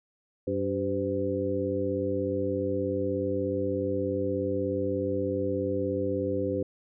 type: harmonic tone with a mistuned harmonic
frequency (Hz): 96.7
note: G2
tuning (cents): -23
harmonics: 1 / 2 / 3 / 4 / 5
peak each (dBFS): -35 / -37 / -32 / -32 / -30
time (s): 0.47-6.63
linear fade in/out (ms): 5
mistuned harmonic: 5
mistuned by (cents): +79
effects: none